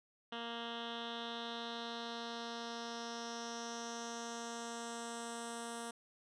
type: tone with low-pass filter sweep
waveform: 10% pulse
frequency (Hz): 233.2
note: A#3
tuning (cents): +1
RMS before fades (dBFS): -44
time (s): 0.32-5.91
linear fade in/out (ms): 5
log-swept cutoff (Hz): 3000 to 9200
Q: 3.6
effects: none